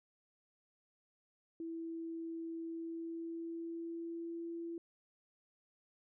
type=tone with pitch glide; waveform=sine; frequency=329.6 to 336.3 Hz; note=E4 to E4; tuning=0 to +35 cents; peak=-40 dBFS; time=1.6-4.78 s; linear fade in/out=2 ms; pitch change=+35 cents; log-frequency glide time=2.63-4.48 s; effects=none